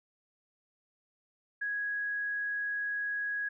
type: tone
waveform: sine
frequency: 1661.2 Hz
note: G#6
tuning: in tune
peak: -31 dBFS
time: 1.61-3.49 s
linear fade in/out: 10 ms
effects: none